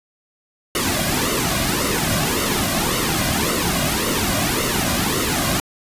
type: noise with flanger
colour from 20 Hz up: pink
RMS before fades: -20 dBFS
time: 0.75-5.6 s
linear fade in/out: 2 ms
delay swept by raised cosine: 1.2 to 2.3 ms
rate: 1.8 Hz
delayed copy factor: -0.7
effects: resampled to 32000 Hz